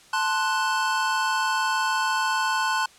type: chord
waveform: square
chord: F# diminished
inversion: first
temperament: equal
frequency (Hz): 880 / 1046.5 / 1480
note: A5 / C6 / F#6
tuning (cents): 0 / 0 / 0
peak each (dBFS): -27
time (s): 0.13-2.86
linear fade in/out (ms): 5
effects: white hiss -52 dBFS RMS until 2.98 s + low-pass 8000 Hz 12 dB/octave